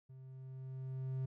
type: tone with level ramp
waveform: triangle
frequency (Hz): 131.3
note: C3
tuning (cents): +6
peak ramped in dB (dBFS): -50 to -33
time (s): 0.09-1.26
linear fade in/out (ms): 10
effects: none